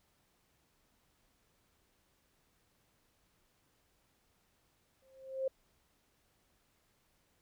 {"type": "tone with exponential growth", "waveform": "sine", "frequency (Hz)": 530, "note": "C5", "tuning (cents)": 22, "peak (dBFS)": -29, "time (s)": [5.02, 5.48], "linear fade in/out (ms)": 5, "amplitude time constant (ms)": 100, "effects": ["pink hiss -74 dBFS RMS until 7.41 s"]}